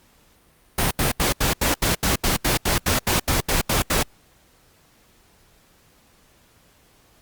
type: noise bursts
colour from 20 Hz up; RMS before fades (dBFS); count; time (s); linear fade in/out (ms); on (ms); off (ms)
pink; -20; 16; 0.78-4.03; 5; 130; 78
effects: pink hiss -57 dBFS RMS until 7.21 s + Opus 48 kbps